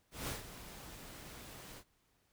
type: noise with ADSR envelope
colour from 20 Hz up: pink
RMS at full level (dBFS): -39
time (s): 0.11-1.84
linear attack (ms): 170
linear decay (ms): 140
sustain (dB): -12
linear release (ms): 70
effects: pink hiss -75 dBFS RMS until 2.32 s